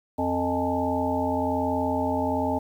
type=harmonic tone with a mistuned harmonic; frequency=88.2 Hz; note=F2; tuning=18 cents sharp; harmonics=1 / 3 / 5 / 7 / 9 / 10; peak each=-33 / -27 / -33 / -29 / -31 / -30 dBFS; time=0.18-2.59 s; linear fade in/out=10 ms; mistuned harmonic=9; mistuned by=+58 cents; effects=9-bit